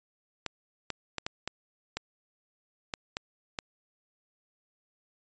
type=clicks; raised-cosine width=0.2 ms; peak=-15 dBFS; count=9; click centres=0.463 / 0.903 / 1.183 / 1.265 / 1.476 / 1.97 / 2.938 / 3.169 / 3.588 s; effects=resampled to 16000 Hz